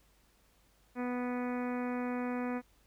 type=harmonic tone; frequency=246.9 Hz; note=B3; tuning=in tune; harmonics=1 / 2 / 3 / 4 / 5 / 6 / 7 / 8 / 9 / 10; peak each=-34 / -40 / -44 / -46 / -48 / -50 / -51 / -52 / -53 / -54 dBFS; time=0.95-2.62 s; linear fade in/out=50 ms; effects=added 50 Hz sine -69 dBFS peak until 2.86 s + pink hiss -69 dBFS RMS until 2.86 s

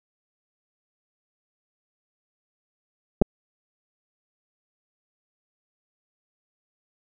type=clicks; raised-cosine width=2 ms; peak=-5 dBFS; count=2; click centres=3.216 / 3.221 s; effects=none

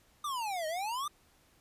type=exponential two-way sweep; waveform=square; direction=down then up; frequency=1225 to 612 to 1225 Hz; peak=-34 dBFS; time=0.24-1.08 s; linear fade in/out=5 ms; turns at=0.67 s; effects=pink hiss -66 dBFS RMS until 1.6 s + resampled to 32000 Hz

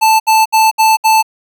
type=tone bursts; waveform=square; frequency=880 Hz; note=A5; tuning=in tune; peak=-7 dBFS; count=5; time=0.01-1.228 s; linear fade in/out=20 ms; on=190 ms; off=67 ms; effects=none

